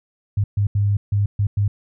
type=tone bursts at uneven times; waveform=sine; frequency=101.7 Hz; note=G#2; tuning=36 cents flat; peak=-15 dBFS; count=6; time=0.37-0.44 / 0.57-0.67 / 0.75-0.97 / 1.12-1.26 / 1.39-1.47 / 1.57-1.68 s; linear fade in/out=5 ms; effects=none